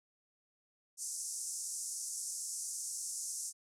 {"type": "band-pass noise", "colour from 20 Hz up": "white", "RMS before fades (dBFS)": -41, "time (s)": [0.97, 3.53], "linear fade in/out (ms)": 50, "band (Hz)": [5600, 10000], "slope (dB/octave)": 48, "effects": []}